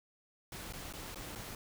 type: noise with dropouts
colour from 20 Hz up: pink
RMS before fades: -45 dBFS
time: 0.52-1.55 s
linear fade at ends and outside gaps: 2 ms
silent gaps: 0.726-0.734 / 0.927-0.936 / 1.146-1.157 / 1.352-1.357 s
effects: none